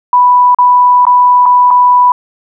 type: tone with dropouts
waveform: sine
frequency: 987.8 Hz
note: B5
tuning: in tune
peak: -3 dBFS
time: 0.13-2.12 s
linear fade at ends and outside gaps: 2 ms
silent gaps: 0.547-0.586 / 1.053-1.067 / 1.457-1.461 / 1.706-1.71 s
effects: none